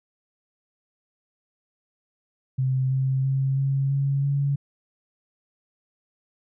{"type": "tone with pitch steps", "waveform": "sine", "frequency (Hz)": [130.81, 132.71, 134.64, 136.6, 138.59, 140.6], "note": ["C3", "C3", "C3", "C#3", "C#3", "C#3"], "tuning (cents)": [0, 25, 50, -25, 0, 25], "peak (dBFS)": -20, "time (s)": [2.58, 4.56], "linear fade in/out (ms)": 10, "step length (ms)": 330, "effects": []}